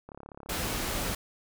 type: click train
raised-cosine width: 1 ms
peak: -30 dBFS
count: 21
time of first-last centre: 0.09-0.66 s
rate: 35.1 Hz
type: noise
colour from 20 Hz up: pink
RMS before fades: -32 dBFS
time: 0.49-1.15 s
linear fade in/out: 5 ms
effects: none